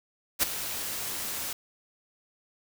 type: noise with ADSR envelope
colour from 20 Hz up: white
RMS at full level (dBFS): -21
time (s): 0.39-1.53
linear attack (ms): 39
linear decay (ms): 9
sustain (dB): -13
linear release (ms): 3
effects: none